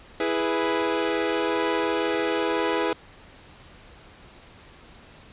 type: chord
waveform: sawtooth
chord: E major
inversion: none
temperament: equal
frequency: 329.6 / 415.3 / 493.9 Hz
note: E4 / G#4 / B4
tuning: 0 / 0 / 0 cents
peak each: -23 dBFS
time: 0.2-2.93 s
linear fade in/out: 2 ms
effects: pink hiss -49 dBFS RMS until 5.32 s + resampled to 8000 Hz